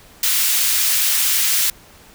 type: high-pass noise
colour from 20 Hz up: white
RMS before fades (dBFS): -17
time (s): 0.23-1.7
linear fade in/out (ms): 2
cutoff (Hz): 1900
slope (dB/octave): 12
effects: pink hiss -46 dBFS RMS until 2.14 s